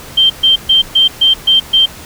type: tone bursts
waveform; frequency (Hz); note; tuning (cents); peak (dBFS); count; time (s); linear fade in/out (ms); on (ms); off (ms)
sine; 3143; G7; +4; -5; 7; 0.17-1.86; 10; 130; 130
effects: pink hiss -32 dBFS RMS until 2.05 s